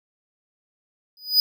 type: tone with exponential growth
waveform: square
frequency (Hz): 4967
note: D#8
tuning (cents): -4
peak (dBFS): -11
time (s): 1.17-1.4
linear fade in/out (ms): 1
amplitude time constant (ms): 48
effects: none